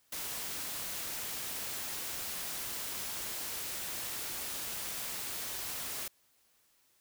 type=noise; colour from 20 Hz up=white; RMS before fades=-39 dBFS; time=0.12-6.08 s; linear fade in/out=5 ms; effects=white hiss -70 dBFS RMS until 7 s